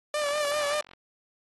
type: tone with vibrato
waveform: sawtooth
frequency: 587.3 Hz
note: D5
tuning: in tune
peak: -22 dBFS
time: 0.14-0.81 s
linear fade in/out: 2 ms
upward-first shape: sine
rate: 5.2 Hz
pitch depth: 47 cents each way
type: click train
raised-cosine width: 0.3 ms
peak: -31 dBFS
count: 28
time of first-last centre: 0.34-0.935 s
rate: 45.4 Hz
effects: AAC 32 kbps